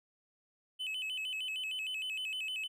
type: tone with vibrato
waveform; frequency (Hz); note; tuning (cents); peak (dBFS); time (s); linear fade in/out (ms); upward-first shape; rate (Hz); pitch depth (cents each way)
triangle; 2794; F7; 0; -34; 0.79-2.68; 20; square; 6.5; 140
effects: none